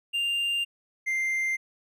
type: tone pair in turn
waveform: triangle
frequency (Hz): 2794 / 2093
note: F7 / C7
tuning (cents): 0 / 0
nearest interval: perfect fourth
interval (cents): 500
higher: first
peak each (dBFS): -23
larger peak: neither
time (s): 0.13-0.65 / 1.06-1.57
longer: first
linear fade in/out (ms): 20
effects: none

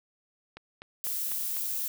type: click train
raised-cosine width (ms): 0.3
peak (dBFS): -27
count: 5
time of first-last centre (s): 0.57-1.568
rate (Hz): 4.01
type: noise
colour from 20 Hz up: violet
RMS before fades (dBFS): -32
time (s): 1.04-1.88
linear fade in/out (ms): 0
effects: none

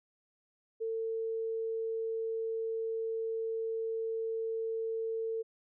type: tone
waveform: sine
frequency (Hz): 450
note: A4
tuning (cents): +39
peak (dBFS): -32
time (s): 0.8-5.43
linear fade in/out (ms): 20
effects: none

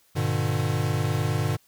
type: tone cluster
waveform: square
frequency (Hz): 100.6 / 120.5 / 149.5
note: G2 / B2 / D3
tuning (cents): +45 / -42 / +31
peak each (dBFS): -28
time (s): 0.15-1.57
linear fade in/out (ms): 20
effects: white hiss -62 dBFS RMS until 1.67 s

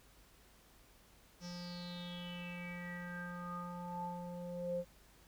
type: tone with low-pass filter sweep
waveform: square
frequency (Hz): 175.9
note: F3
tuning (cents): +13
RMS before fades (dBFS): -44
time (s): 1.4-4.85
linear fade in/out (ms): 50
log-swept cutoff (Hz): 5700 to 490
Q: 9.4
effects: added 50 Hz sine -67 dBFS peak until 5.27 s + pink hiss -65 dBFS RMS until 5.27 s

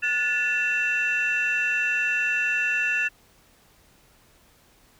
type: tone cluster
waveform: sine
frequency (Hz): 1451 / 1741 / 2692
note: F#6 / A6 / E7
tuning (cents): -34 / -19 / +36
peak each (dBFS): -29 / -24 / -23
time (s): 0.02-3.09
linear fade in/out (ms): 20
effects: tanh soft clip ceiling -16 dBFS + pink hiss -58 dBFS RMS until 4.99 s

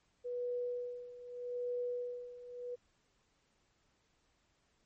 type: tone with tremolo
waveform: sine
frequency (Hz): 489.5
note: B4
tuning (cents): -15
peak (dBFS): -34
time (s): 0.24-2.76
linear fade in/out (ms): 20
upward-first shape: sine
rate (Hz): 0.81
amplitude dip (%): 80
effects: pink hiss -75 dBFS RMS until 4.85 s + MP3 32 kbps

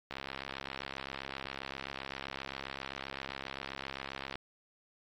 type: click train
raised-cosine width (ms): 0.3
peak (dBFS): -23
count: 288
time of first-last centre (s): 0.11-4.356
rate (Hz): 67.6
effects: AAC 48 kbps

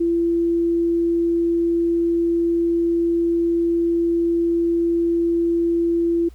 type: tone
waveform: sine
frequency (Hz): 338.4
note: E4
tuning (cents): +45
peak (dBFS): -16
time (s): 0-6.29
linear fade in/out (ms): 10
effects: added 60 Hz sine -40 dBFS peak until 6.34 s + pink hiss -57 dBFS RMS until 6.34 s

